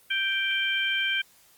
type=harmonic tone; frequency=784 Hz; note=G5; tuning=in tune; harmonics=2 / 3 / 4; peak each=-28 / -28 / -28 dBFS; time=0.1-1.22 s; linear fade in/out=10 ms; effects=white hiss -58 dBFS RMS until 1.57 s + Opus 32 kbps